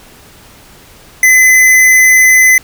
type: tone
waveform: square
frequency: 2027 Hz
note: B6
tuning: 45 cents sharp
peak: -4 dBFS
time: 1.23-2.58 s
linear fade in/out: 2 ms
effects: pink hiss -39 dBFS RMS until 2.63 s